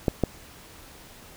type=clicks; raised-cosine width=2 ms; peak=-7 dBFS; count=2; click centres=0.082 / 0.237 s; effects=pink hiss -48 dBFS RMS until 1.36 s